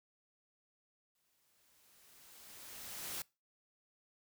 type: noise with exponential growth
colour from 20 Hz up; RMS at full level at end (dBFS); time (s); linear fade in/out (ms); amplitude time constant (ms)
white; -41; 1.15-3.22; 2; 450
effects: noise-tail reverb RT60 0.3 s tail -25 dB re dry